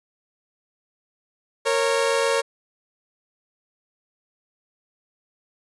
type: tone pair together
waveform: sawtooth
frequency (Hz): 462.5 / 550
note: A#4 / C#5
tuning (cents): -14 / -14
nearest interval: minor third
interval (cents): 300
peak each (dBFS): -18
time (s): 1.65-2.42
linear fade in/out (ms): 20
effects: resampled to 24000 Hz